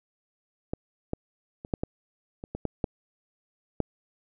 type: clicks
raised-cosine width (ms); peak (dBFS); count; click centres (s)
2; -16 / -15 / -25 / -12 / -15 / -24 / -20 / -14 / -12 / -11; 10; 0.735 / 1.134 / 1.649 / 1.738 / 1.835 / 2.439 / 2.55 / 2.653 / 2.842 / 3.803
effects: none